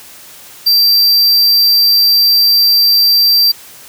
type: tone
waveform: square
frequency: 4699 Hz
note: D8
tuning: in tune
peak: -7 dBFS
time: 0.66-3.52 s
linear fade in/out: 10 ms
effects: white hiss -36 dBFS RMS until 3.88 s + high-pass 60 Hz 12 dB/octave